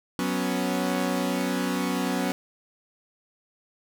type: chord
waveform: sawtooth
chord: F# suspended fourth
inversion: none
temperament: equal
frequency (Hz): 185 / 246.9 / 277.2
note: F#3 / B3 / C#4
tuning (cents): 0 / 0 / 0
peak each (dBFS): -25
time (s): 0.19-2.32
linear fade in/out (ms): 0
effects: none